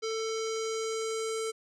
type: tone with low-pass filter sweep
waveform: square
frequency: 444.5 Hz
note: A4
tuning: 18 cents sharp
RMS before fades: -33 dBFS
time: 0.02-1.52 s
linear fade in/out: 20 ms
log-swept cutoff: 5400 to 8500 Hz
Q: 2.9
effects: none